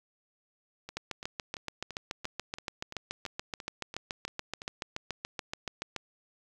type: two click trains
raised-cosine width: 0.2 ms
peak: -17 / -24 dBFS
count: 36 / 12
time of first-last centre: 0.97-5.963 / 0.89-4.619 s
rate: 7.01 / 2.95 Hz
effects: 9-bit